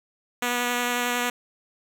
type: tone with vibrato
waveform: 5% pulse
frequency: 243.7 Hz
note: B3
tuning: 23 cents flat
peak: -12 dBFS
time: 0.42-1.3 s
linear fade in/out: 5 ms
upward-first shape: triangle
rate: 11 Hz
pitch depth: 11 cents each way
effects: none